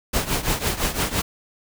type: noise with tremolo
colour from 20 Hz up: pink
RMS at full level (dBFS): -20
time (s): 0.13-1.22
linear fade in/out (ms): 10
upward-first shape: triangle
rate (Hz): 5.9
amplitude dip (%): 85
effects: none